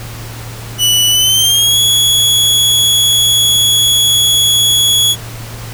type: tone with pitch glide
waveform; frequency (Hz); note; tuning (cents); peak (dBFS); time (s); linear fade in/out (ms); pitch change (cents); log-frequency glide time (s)
sawtooth; 2960 to 3361; F#7 to G#7; 0 to +20; -5; 0.78-5.16; 50; +220; 1.1-1.79
effects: added 114 Hz sine -26 dBFS peak until 5.73 s + pink hiss -30 dBFS RMS until 5.73 s